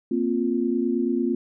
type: chord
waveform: sine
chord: Bb suspended second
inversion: none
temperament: just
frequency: 233.1 / 262.2 / 349.6 Hz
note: Bb3 / C4 / F4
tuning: 0 / +4 / +2 cents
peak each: -25 dBFS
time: 0.11-1.35 s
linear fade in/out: 5 ms
effects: none